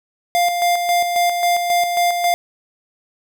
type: tone with tremolo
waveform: square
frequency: 700 Hz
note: F5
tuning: 4 cents sharp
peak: -14 dBFS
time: 0.35-2.34 s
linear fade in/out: 0 ms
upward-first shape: square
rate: 3.7 Hz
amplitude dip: 45%
effects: none